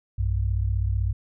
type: tone pair together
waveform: sine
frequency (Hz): 61.04 / 96.9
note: B1 / G2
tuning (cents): -20 / -20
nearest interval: minor sixth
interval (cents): 800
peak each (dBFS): -24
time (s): 0.18-1.13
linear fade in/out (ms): 10
effects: none